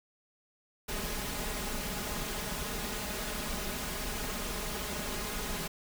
pink noise with comb filter, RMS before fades -36 dBFS, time 0.88-5.68 s, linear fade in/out 10 ms, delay 4.8 ms, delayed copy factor +0.65, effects none

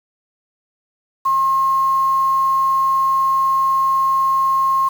sine tone with quantisation, 1072 Hz, C6, 42 cents sharp, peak -13 dBFS, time 1.25-4.89 s, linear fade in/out 10 ms, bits 6, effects none

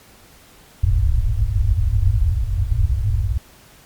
white low-pass noise, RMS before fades -17 dBFS, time 0.83-3.38 s, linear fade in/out 10 ms, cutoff 110 Hz, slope 96 dB/octave, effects pink hiss -48 dBFS RMS until 3.85 s + MP3 96 kbps

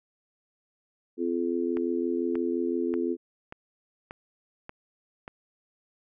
harmonic tone, 85.8 Hz, F2, 30 cents flat, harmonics 3 / 4 / 5, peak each -30 / -28 / -32 dBFS, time 1.17-3.17 s, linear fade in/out 50 ms
click train, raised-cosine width 0.5 ms, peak -24 dBFS, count 7, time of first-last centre 1.77-5.279 s, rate 1.71 Hz
effects none

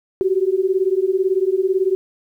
sine beating tone pair, 370 / 388 Hz, F#4 / G4, 0 / -18 cents, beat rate 18 Hz, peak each -18 dBFS, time 0.21-1.95 s, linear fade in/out 0 ms, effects 9-bit

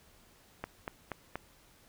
click train, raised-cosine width 0.5 ms, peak -21 dBFS, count 4, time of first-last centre 0.64-1.356 s, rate 4.19 Hz, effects pink hiss -62 dBFS RMS until 1.88 s

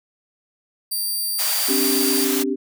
5% pulse tone, 4699 Hz, D8, in tune, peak -15 dBFS, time 0.91-2.25 s, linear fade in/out 10 ms
white high-pass noise, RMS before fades -24 dBFS, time 1.38-2.44 s, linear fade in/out 20 ms, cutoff 540 Hz, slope 48 dB/octave
sine chord, C suspended second, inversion none, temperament equal with one note detuned, 261.6 / 289 / 392 Hz, C4 / D4 / G4, 0 / -28 / 0 cents, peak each -24 dBFS, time 1.68-2.56 s, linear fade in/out 20 ms
effects none

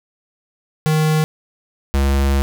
square tone pair in turn, 155.56 / 68.82 Hz, D#3 / C#2, 0 / -12 cents, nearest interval octave + major second, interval 1412 cents, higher first, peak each -14 dBFS, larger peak neither, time 0.86-1.24 / 1.94-2.42 s, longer second, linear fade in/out 0 ms, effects none

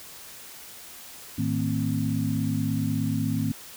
sine tone cluster, 108.3 / 157.7 / 228 / 264.6 Hz, A2 / D#3 / A#3 / C4, -27 / +24 / -38 / +20 cents, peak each -29 dBFS, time 1.38-3.52 s, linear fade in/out 5 ms, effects white hiss -44 dBFS RMS until 3.76 s

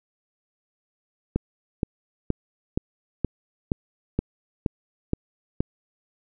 click train, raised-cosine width 3 ms, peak -9 dBFS, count 10, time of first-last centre 1.36-5.605 s, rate 2.12 Hz, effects none

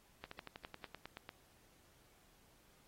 slowing click train, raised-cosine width 0.3 ms, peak -30 dBFS, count 12, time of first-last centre 0.24-1.291 s, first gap 74 ms, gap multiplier 1.05, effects pink hiss -69 dBFS RMS until 2.87 s + AAC 48 kbps

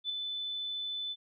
sine tone with ADSR envelope, 3507 Hz, A7, 6 cents flat, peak -29 dBFS, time 0.04-1.16 s, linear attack 57 ms, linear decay 4 ms, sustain -5 dB, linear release 45 ms, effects none

